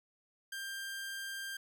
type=tone; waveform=sawtooth; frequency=1589 Hz; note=G6; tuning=23 cents sharp; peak=-36 dBFS; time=0.52-1.57 s; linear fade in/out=5 ms; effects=none